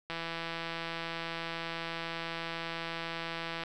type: click train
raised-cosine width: 0.3 ms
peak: -21 dBFS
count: 588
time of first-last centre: 0.1-3.636 s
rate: 166 Hz
effects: none